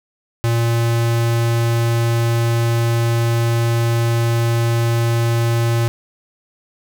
square tone, 116.54 Hz, A#2, in tune, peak -15 dBFS, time 0.44-5.88 s, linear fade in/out 0 ms, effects 9-bit

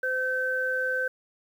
sine tone pair together, 514 / 1540.3 Hz, C5 / G6, -31 / -31 cents, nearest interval octave + perfect fifth, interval 1900 cents, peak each -30 / -26 dBFS, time 0.03-1.08 s, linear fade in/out 5 ms, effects 9-bit

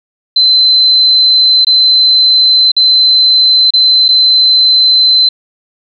sine tone with dropouts, 4063 Hz, B7, 48 cents sharp, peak -4 dBFS, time 0.36-5.29 s, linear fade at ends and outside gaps 5 ms, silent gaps 1.648-1.668 / 2.718-2.765 / 3.706-3.736 / 4.083-4.088 s, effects none

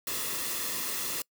white noise with comb filter, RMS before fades -33 dBFS, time 0.07-1.22 s, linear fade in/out 2 ms, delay 1.3 ms, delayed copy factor -0.55, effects noise-tail reverb RT60 0.1 s tail -25 dB re dry

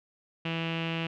sawtooth tone with low-pass filter, 164.81 Hz, E3, in tune, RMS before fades -32 dBFS, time 0.45-1.07 s, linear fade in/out 5 ms, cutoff 2800 Hz, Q 5.8, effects none

